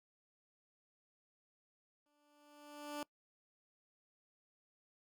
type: tone with exponential growth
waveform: 15% pulse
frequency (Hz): 293.7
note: D4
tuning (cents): 0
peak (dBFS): -33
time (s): 2.06-3.03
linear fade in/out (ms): 1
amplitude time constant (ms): 210
effects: noise-tail reverb RT60 0.1 s tail -23 dB re dry